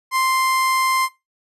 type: tone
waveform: 30% pulse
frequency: 1046.5 Hz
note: C6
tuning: in tune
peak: -14 dBFS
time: 0.11-1.09 s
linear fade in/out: 50 ms
effects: noise-tail reverb RT60 0.2 s tail -17 dB re dry + resampled to 32000 Hz